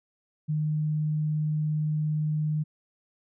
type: tone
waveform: sine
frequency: 152.9 Hz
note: D#3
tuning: 30 cents flat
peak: -24 dBFS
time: 0.48-2.64 s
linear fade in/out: 20 ms
effects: none